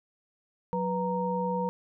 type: tone cluster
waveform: sine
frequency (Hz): 182.9 / 492.6 / 930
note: F#3 / B4 / A#5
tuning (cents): -20 / -5 / -4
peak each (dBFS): -31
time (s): 0.73-1.69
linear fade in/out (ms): 0
effects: none